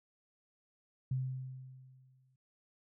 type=tone with exponential decay; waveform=sine; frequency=130 Hz; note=C3; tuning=11 cents flat; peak=-30 dBFS; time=1.11-2.36 s; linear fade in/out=5 ms; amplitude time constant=270 ms; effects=none